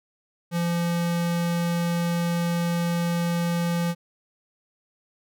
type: tone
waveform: square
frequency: 171.3 Hz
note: F3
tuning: 33 cents flat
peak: -23 dBFS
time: 0.51-3.95 s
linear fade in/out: 50 ms
effects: none